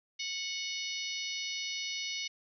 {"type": "harmonic tone", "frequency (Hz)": 735, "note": "F#5", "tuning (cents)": -12, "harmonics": [3, 4, 5, 6, 7, 8], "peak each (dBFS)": [-40, -41, -42, -43, -43, -44], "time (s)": [0.19, 2.28], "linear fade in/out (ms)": 10, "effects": []}